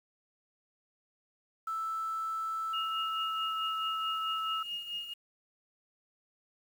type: tone with pitch glide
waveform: sine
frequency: 1318.5 to 1309.4 Hz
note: E6 to E6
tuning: 0 to -12 cents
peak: -32 dBFS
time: 1.67-4.63 s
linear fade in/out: 5 ms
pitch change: -12 cents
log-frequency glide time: 2.88-3.61 s
type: tone with tremolo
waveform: sine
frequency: 2851 Hz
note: F7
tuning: 35 cents sharp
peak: -33 dBFS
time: 2.73-5.14 s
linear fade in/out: 10 ms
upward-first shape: triangle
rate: 4.6 Hz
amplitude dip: 70%
effects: 9-bit